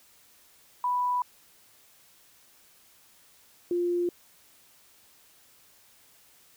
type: tone pair in turn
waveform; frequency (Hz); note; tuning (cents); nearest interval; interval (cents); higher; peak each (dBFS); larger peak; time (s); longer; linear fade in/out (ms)
sine; 987.8 / 350.1; B5 / F4; 0 / +4; octave + tritone; 1796; first; -24; neither; 0.84-1.22 / 3.71-4.09; neither; 2
effects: white hiss -59 dBFS RMS until 6.56 s